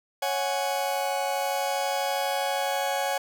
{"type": "chord", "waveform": "40% pulse", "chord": "C# suspended fourth", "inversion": "none", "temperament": "just", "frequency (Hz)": [554.4, 739.2, 831.5], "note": ["C#5", "F#5", "G#5"], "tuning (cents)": [0, -2, 2], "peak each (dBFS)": -29, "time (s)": [0.22, 3.18], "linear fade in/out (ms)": 5, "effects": []}